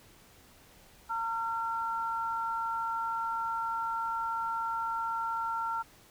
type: tone pair together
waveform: sine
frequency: 912 / 1368 Hz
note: A#5 / F6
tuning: -38 / -36 cents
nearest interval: perfect fifth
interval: 702 cents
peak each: -33 / -33 dBFS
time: 1.09-5.83 s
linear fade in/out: 20 ms
effects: pink hiss -58 dBFS RMS until 6.1 s